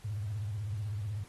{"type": "tone with vibrato", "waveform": "sine", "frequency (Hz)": 103.83, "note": "G#2", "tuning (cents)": 0, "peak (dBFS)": -33, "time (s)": [0.04, 1.24], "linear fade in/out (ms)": 10, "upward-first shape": "sine", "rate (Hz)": 16, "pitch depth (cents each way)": 140, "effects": ["pink hiss -58 dBFS RMS until 1.28 s", "AAC 32 kbps"]}